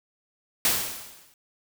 white noise with exponential decay, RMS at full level -20 dBFS, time 0.65-1.34 s, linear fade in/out 1 ms, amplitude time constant 150 ms, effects none

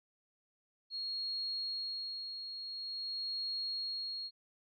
sine tone with tremolo, 4290 Hz, C8, 42 cents sharp, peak -35 dBFS, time 0.9-4.31 s, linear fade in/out 50 ms, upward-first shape sine, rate 0.47 Hz, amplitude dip 50%, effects none

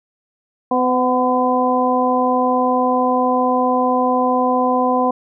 harmonic tone with a mistuned harmonic, 253.2 Hz, B3, 43 cents sharp, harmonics 1 / 2 / 3 / 4, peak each -19 / -19 / -19 / -19 dBFS, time 0.71-5.11 s, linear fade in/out 5 ms, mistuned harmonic 3, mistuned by -28 cents, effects none

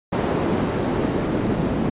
pink noise with band-pass filter sweep, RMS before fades -22 dBFS, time 0.12-1.9 s, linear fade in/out 10 ms, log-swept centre 370 to 220 Hz, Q 0.86, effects resampled to 8000 Hz

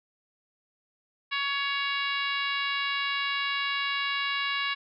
harmonic tone, 560 Hz, C#5, 18 cents sharp, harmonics 2 / 3 / 4 / 5 / 6 / 7 / 8 / 9, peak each -33 / -33 / -33 / -33 / -40 / -36 / -46 / -47 dBFS, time 1.31-4.75 s, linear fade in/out 20 ms, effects none

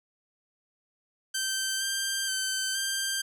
10% pulse tone with pitch steps, 1555 / 1580 / 1543 / 1580 Hz, G6 / G6 / G6 / G6, -14 / +13 / -28 / +13 cents, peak -19 dBFS, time 1.34-3.22 s, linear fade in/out 10 ms, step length 470 ms, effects none

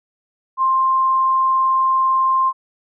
sine tone, 1053 Hz, C6, 11 cents sharp, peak -13 dBFS, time 0.57-2.53 s, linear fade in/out 50 ms, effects none

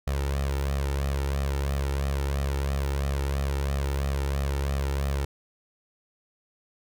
sawtooth tone with flanger, 69.3 Hz, C#2, in tune, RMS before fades -27 dBFS, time 0.07-5.25 s, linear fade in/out 5 ms, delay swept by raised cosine 1.6 to 2.24 ms, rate 3 Hz, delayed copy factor +0.65, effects none

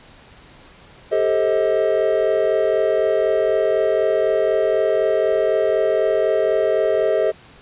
triangle chord, A half-diminished seventh, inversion third, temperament just, 396 / 440 / 528 / 633.6 Hz, G4 / A4 / C5 / Eb5, +18 / 0 / +16 / +31 cents, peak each -20 / -19 / -21 / -17 dBFS, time 1.11-7.32 s, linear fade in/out 20 ms, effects pink hiss -46 dBFS RMS until 7.61 s + resampled to 8000 Hz

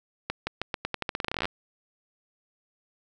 accelerating click train, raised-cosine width 0.3 ms, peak -12 dBFS, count 21, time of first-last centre 0.3-1.455 s, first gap 170 ms, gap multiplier 0.86, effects none

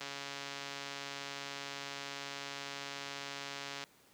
click train, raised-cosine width 0.2 ms, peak -24 dBFS, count 537, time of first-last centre 0.01-3.839 s, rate 140 Hz, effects pink hiss -64 dBFS RMS until 4.13 s + high-pass 150 Hz 12 dB/octave

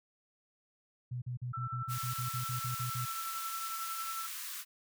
sine tone bursts, 123.47 Hz, B2, in tune, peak -35 dBFS, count 13, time 1.11-3.056 s, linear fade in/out 10 ms, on 110 ms, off 43 ms
sine tone with tremolo, 1333 Hz, E6, 19 cents sharp, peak -36 dBFS, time 1.53-4.27 s, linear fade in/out 10 ms, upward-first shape triangle, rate 11 Hz, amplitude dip 50%
white high-pass noise, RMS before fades -42 dBFS, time 1.88-4.65 s, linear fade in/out 50 ms, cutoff 1000 Hz, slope 96 dB/octave
effects none

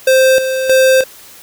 square tone with tremolo, 523.3 Hz, C5, in tune, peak -7 dBFS, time 0.07-1.04 s, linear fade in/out 5 ms, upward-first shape square, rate 1.6 Hz, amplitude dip 60%, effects white hiss -38 dBFS RMS until 1.42 s

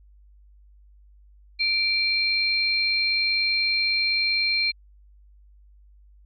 sine tone pair together, 2349 / 4185 Hz, D7 / C8, 0 / 0 cents, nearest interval minor seventh, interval 1000 cents, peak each -23 dBFS, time 1.59-4.72 s, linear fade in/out 20 ms, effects added 50 Hz sine -50 dBFS peak until 6.25 s

